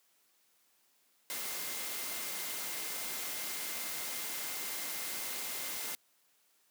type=tone in noise; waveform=sine; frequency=2093 Hz; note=C7; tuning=in tune; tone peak=-50 dBFS; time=1.3-5.95 s; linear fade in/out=0 ms; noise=white; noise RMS=-39 dBFS; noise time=1.3-5.95 s; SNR=-14 dB; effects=white hiss -71 dBFS RMS until 6.7 s + high-pass 200 Hz 12 dB/octave